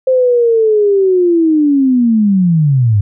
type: linear sweep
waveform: sine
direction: down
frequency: 524 to 97 Hz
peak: -7 dBFS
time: 0.07-3.01 s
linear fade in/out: 5 ms
effects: none